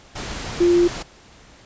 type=tone in noise; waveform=sine; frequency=348.5 Hz; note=F4; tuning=4 cents flat; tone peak=-12 dBFS; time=0.6-0.88 s; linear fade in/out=10 ms; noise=pink; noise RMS=-30 dBFS; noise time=0.15-1.03 s; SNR=+15 dB; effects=pink hiss -48 dBFS RMS until 1.65 s + resampled to 16000 Hz